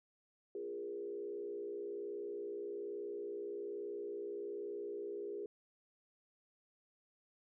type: tone with frequency modulation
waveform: sine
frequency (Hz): 408.3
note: G#4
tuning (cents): -29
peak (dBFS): -40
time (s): 0.55-5.46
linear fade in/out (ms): 2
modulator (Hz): 61.2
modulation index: 0.89
effects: none